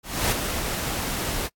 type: noise with ADSR envelope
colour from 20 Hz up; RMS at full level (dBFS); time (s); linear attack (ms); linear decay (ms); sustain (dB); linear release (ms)
pink; -21; 0.03-1.49; 290; 7; -7; 36
effects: noise-tail reverb RT60 0.1 s tail -26 dB re dry + AAC 64 kbps